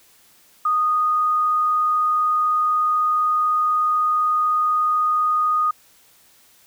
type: tone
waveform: sine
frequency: 1237 Hz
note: D#6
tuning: 10 cents flat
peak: -16 dBFS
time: 0.65-5.71 s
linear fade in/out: 5 ms
effects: white hiss -54 dBFS RMS until 6.66 s

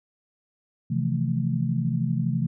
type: chord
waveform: sine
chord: F major seventh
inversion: second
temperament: equal with one note detuned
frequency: 130.81 / 162.26 / 174.61 / 220 Hz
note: C3 / E3 / F3 / A3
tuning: 0 / -27 / 0 / 0 cents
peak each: -26 / -27 / -30 / -29 dBFS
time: 0.9-2.47 s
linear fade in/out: 10 ms
effects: none

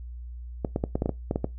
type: clicks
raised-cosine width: 2 ms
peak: -12 dBFS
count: 10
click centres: 0.648 / 0.761 / 0.839 / 0.955 / 1.021 / 1.059 / 1.093 / 1.311 / 1.359 / 1.444 s
effects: noise-tail reverb RT60 0.2 s tail -21 dB re dry + added 60 Hz sine -36 dBFS peak until 1.58 s

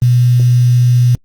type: tone with quantisation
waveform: sine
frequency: 122.6 Hz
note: B2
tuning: 12 cents flat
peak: -6 dBFS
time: 0.02-1.15 s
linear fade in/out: 0 ms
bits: 5
effects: Opus 24 kbps

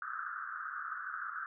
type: band-pass noise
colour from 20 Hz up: pink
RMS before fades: -41 dBFS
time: 0.02-1.46 s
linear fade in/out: 2 ms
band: 1200 to 1600 Hz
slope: 96 dB/octave
effects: none

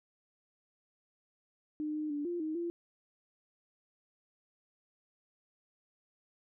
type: tone with pitch steps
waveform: sine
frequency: 303.4 / 305.3 / 291.5 / 348 / 312.6 / 342.4 Hz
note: D#4 / D#4 / D4 / F4 / D#4 / F4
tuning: -44 / -33 / -13 / -6 / +8 / -34 cents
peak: -33 dBFS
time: 1.8-2.7 s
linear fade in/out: 0 ms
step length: 150 ms
effects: none

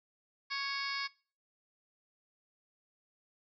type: harmonic tone with a mistuned harmonic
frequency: 554.4 Hz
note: C#5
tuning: in tune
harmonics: 2 / 3 / 4 / 5 / 6 / 7 / 8 / 9 / 10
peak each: -41 / -42 / -39 / -50 / -50 / -49 / -42 / -42 / -51 dBFS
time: 0.5-1.08 s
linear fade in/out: 20 ms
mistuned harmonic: 7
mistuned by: -59 cents
effects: noise-tail reverb RT60 0.4 s tail -23 dB re dry

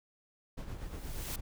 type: noise with exponential growth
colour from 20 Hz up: white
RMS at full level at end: -39 dBFS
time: 0.57-1.36 s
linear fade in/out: 5 ms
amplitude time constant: 170 ms
type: noise with tremolo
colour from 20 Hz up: brown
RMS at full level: -38 dBFS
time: 0.57-1.41 s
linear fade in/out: 10 ms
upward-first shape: triangle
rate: 8.5 Hz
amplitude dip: 60%
effects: none

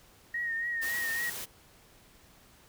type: tone with vibrato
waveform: sine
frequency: 1864.7 Hz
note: A#6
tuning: in tune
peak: -30 dBFS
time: 0.34-1.3 s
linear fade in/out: 5 ms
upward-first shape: triangle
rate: 3.6 Hz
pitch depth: 53 cents each way
type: noise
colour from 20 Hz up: white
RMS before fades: -39 dBFS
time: 0.81-1.46 s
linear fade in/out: 20 ms
effects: pink hiss -59 dBFS RMS until 2.68 s

